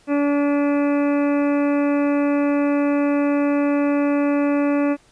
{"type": "harmonic tone with a mistuned harmonic", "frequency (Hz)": 287.2, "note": "D4", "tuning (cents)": -39, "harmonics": [1, 2, 3, 4, 5, 6, 7, 8, 9], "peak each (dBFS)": [-17, -23, -33, -32, -36, -39, -39, -40, -38], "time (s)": [0.07, 4.97], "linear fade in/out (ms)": 50, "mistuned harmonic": 8, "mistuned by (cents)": 43, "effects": ["pink hiss -55 dBFS RMS until 5.11 s", "resampled to 22050 Hz"]}